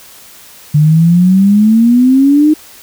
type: exponential sweep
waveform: sine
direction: up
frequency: 146.83 to 311.1 Hz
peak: -4 dBFS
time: 0.74-2.54 s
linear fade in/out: 10 ms
effects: white hiss -37 dBFS RMS until 2.82 s